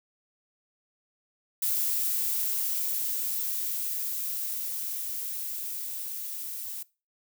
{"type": "noise with level ramp", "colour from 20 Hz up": "violet", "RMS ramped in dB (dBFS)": [-27, -37], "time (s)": [1.62, 6.83], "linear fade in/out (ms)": 5, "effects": ["noise-tail reverb RT60 0.3 s tail -21 dB re dry"]}